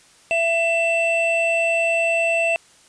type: tone pair together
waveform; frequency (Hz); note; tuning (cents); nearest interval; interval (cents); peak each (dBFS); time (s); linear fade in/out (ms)
triangle; 667.5 / 2670; E5 / E7; +22 / +22; 2 octaves; 2400; -18; 0.31-2.56; 0
effects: white hiss -52 dBFS RMS until 2.88 s + resampled to 22050 Hz